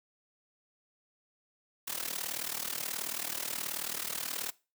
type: noise with amplitude modulation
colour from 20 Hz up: white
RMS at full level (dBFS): -33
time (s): 1.87-4.51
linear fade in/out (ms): 10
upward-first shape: sine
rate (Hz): 38.6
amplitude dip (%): 85
effects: noise-tail reverb RT60 0.3 s tail -21 dB re dry + high-pass 150 Hz 12 dB/octave